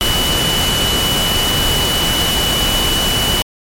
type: tone in noise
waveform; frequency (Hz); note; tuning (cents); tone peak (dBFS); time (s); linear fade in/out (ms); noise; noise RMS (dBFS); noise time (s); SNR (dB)
sine; 2960; F#7; 0; -16; 0.01-3.42; 0; pink; -17; 0.01-3.42; -2
effects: MP3 64 kbps